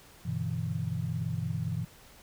sine chord, E minor seventh, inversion first, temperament equal with one note detuned, 98 / 123.47 / 147.26 / 164.81 Hz, G2 / B2 / D3 / E3, 0 / 0 / +5 / 0 cents, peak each -36 / -34 / -39 / -34 dBFS, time 0.25-1.85 s, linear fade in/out 10 ms, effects pink hiss -55 dBFS RMS until 2.22 s

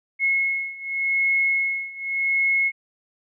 sine beating tone pair, 2174 / 2174.86 Hz, C#7 / C#7, -34 / -34 cents, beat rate 0.86 Hz, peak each -24 / -22 dBFS, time 0.19-2.72 s, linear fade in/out 50 ms, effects none

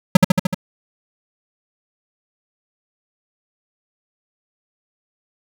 square tone with echo, 184.3 Hz, F#3, 7 cents flat, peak -3 dBFS, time 0.15-0.17 s, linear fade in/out 5 ms, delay 75 ms, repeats 5, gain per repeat -3 dB, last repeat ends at 0.545 s, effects none

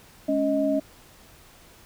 sine tone cluster, 212.3 / 279.9 / 626 Hz, G#3 / C#4 / D#5, +38 / +17 / +10 cents, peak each -32 / -23 / -24 dBFS, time 0.28-0.8 s, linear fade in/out 10 ms, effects pink hiss -52 dBFS RMS until 1.85 s

